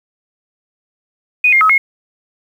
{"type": "tone with pitch steps", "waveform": "sine", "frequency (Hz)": [2481, 2122, 1278, 2161], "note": ["D#7", "C7", "D#6", "C#7"], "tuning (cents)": [-6, 24, 46, -45], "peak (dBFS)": -7, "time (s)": [1.44, 1.78], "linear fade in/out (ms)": 5, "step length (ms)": 85, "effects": ["7-bit"]}